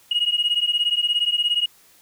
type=beating tone pair; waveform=sine; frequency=2877 / 2894 Hz; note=F#7 / F#7; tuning=-49 / -39 cents; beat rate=17 Hz; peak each=-20 dBFS; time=0.11-1.66 s; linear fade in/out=5 ms; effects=tanh soft clip ceiling -13 dBFS + white hiss -54 dBFS RMS until 2.01 s

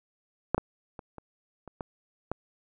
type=clicks; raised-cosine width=1 ms; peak=-9 / -13 / -26 / -28 / -29 / -20 / -16 dBFS; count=7; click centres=0.546 / 0.58 / 0.992 / 1.183 / 1.677 / 1.808 / 2.316 s; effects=none

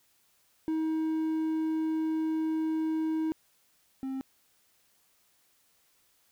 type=tone pair in turn; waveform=triangle; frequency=317.2 / 265.7 Hz; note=D#4 / C4; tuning=+33 / +27 cents; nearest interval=minor third; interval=306 cents; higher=first; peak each=-25 / -30 dBFS; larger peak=first; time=0.68-3.32 / 4.03-4.21 s; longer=first; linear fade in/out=0 ms; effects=white hiss -68 dBFS RMS until 6.31 s

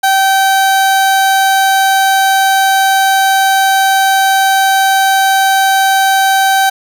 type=tone; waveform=30% pulse; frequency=774 Hz; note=G5; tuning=22 cents flat; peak=-5 dBFS; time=0.03-6.7 s; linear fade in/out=10 ms; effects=none

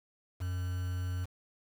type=tone with quantisation; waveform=triangle; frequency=90.4 Hz; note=F#2; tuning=40 cents flat; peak=-30 dBFS; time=0.4-1.26 s; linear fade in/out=20 ms; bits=8; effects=none

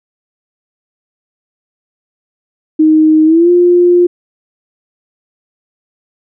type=tone with pitch glide; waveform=sine; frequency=312.3 to 352.6 Hz; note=D#4 to F4; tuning=+7 to +17 cents; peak=-4 dBFS; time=2.79-4.07 s; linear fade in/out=10 ms; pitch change=+210 cents; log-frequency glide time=3.25-3.5 s; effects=none

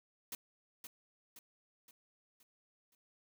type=noise with echo; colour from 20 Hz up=white; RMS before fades=-43 dBFS; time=0.32-0.35 s; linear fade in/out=2 ms; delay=520 ms; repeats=5; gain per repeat=-6 dB; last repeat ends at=2.95 s; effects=none

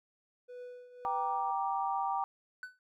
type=tone with tremolo; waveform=triangle; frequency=493.9 Hz; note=B4; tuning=in tune; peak=-40 dBFS; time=0.48-1.52 s; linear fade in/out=20 ms; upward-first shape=triangle; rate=1.8 Hz; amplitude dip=75%
type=chord; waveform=sine; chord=G minor; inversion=none; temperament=just; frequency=784 / 940.8 / 1176 Hz; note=G5 / Bb5 / D6; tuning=0 / +16 / +2 cents; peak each=-33 / -35 / -37 dBFS; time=1.05-2.24 s; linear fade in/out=0 ms
type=tone with exponential decay; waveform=triangle; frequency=1500 Hz; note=F#6; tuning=23 cents sharp; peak=-35 dBFS; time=2.63-2.79 s; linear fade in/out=1 ms; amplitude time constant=34 ms
effects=none

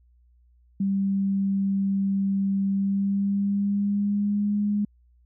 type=tone with pitch glide; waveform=sine; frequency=196 to 206.2 Hz; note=G3 to G#3; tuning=0 to -12 cents; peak=-21 dBFS; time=0.8-4.85 s; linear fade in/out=5 ms; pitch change=+88 cents; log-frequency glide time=2.7-4.57 s; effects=added 60 Hz sine -56 dBFS peak until 5.25 s

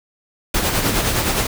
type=noise with tremolo; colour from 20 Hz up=pink; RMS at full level=-17 dBFS; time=0.54-1.47 s; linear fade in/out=5 ms; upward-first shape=sine; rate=9.7 Hz; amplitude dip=45%; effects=none

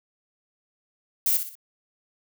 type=noise with echo; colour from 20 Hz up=violet; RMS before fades=-22 dBFS; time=1.26-1.37 s; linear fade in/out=2 ms; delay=61 ms; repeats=3; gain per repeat=-8 dB; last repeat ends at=1.553 s; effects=none

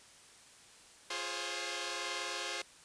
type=chord; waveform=5% pulse; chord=Db major seventh; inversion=first; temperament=equal with one note detuned; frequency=349.2 / 415.3 / 523.3 / 543.9 Hz; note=F4 / Ab4 / C5 / Db5; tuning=0 / 0 / 0 / -33 cents; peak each=-31 dBFS; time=1.1-2.62 s; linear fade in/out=5 ms; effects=white hiss -58 dBFS RMS until 2.84 s + resampled to 22050 Hz

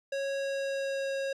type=tone with pitch glide; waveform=square; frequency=550 to 545.3 Hz; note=C#5 to C#5; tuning=-14 to -29 cents; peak=-31 dBFS; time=0.12-1.33 s; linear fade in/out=5 ms; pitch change=-15 cents; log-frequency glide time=0.38-1.12 s; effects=low-pass 6000 Hz 12 dB/octave

